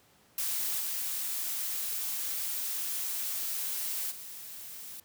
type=noise with level steps; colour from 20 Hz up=blue; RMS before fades=-32 / -34 / -44 dBFS; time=0.38-5 s; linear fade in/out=2 ms; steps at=0.79 / 4.1 s; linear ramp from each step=20 ms; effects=pink hiss -63 dBFS RMS until 5.04 s + high-pass 100 Hz 12 dB/octave